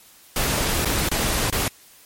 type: noise with dropouts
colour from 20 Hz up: pink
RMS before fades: -22 dBFS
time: 0.36-1.68 s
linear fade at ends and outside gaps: 2 ms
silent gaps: 0.849-0.855 / 1.089-1.114 / 1.501-1.525 s
effects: white hiss -50 dBFS RMS until 2.05 s + MP3 64 kbps

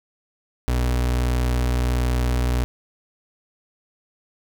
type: tone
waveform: 35% pulse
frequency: 61.4 Hz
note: B1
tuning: 9 cents flat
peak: -17 dBFS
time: 0.68-2.64 s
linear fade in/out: 0 ms
effects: 9-bit

